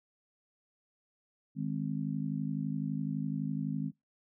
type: harmonic tone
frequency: 51.91 Hz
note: G#1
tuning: in tune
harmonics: 3 / 4 / 5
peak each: -35 / -36 / -37 dBFS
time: 1.55-3.92 s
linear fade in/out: 50 ms
effects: noise-tail reverb RT60 0.2 s tail -23 dB re dry